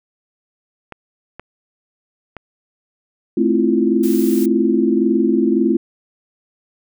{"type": "clicks", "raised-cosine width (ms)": 0.5, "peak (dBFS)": -17, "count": 3, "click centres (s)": [0.923, 1.396, 2.367]}
{"type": "chord", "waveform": "sine", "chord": "F major seventh", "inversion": "first", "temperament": "just", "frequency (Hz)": [218.3, 261.9, 327.4, 349.2], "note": ["A3", "C4", "E4", "F4"], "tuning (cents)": [-13, 2, -12, 0], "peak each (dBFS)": -18, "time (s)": [3.37, 5.77], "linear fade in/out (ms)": 5}
{"type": "noise", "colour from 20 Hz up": "blue", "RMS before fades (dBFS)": -31, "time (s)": [4.03, 4.46], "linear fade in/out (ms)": 5}
{"effects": []}